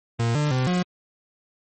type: tone with pitch steps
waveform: 40% pulse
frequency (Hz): 116.3 / 148.9 / 128.4 / 179.8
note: A#2 / D3 / C3 / F#3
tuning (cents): -4 / +24 / -32 / -49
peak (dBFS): -19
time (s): 0.19-0.83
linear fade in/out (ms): 10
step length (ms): 160
effects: MP3 32 kbps